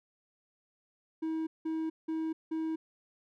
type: tone bursts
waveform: triangle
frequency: 320 Hz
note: D#4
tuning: 49 cents sharp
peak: -29 dBFS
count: 4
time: 1.22-2.76 s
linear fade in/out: 10 ms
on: 250 ms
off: 180 ms
effects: none